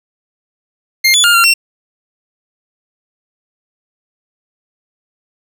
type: tone with pitch steps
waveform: 25% pulse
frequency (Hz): 2116 / 3446 / 1410 / 1379 / 2720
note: C7 / A7 / F6 / F6 / F7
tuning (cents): +19 / -37 / +16 / -22 / -46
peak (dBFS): -3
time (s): 1.04-1.54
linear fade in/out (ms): 10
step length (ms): 100
effects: none